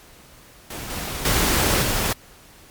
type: noise with level steps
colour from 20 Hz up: pink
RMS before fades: -33 / -29 / -19 / -22 dBFS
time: 0.7-2.13 s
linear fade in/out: 5 ms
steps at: 0.9 / 1.25 / 1.82 s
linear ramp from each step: 2 ms
effects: pink hiss -48 dBFS RMS until 2.7 s + MP3 96 kbps